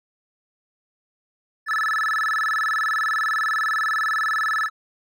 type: tone with vibrato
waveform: triangle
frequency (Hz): 1504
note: F#6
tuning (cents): +28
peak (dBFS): -18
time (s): 1.66-4.7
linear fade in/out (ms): 50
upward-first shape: square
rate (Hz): 20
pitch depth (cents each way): 250
effects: none